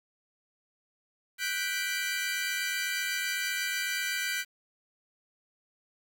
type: chord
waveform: sawtooth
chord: G major seventh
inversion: third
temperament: equal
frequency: 1480 / 1568 / 1975.5 / 2349 Hz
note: F#6 / G6 / B6 / D7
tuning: 0 / 0 / 0 / 0 cents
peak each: -32 dBFS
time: 1.38-4.45 s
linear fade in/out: 50 ms
effects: 9-bit